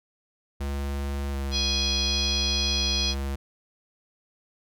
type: tone with vibrato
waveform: square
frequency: 69.3 Hz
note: C#2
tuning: in tune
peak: -28 dBFS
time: 0.6-3.36 s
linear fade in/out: 10 ms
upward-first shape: square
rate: 0.68 Hz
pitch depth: 16 cents each way
type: harmonic tone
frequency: 830.6 Hz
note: G#5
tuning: in tune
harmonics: 3 / 4 / 5 / 6 / 7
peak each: -35 / -29 / -29 / -30 / -35 dBFS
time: 1.51-3.15 s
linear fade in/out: 50 ms
effects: none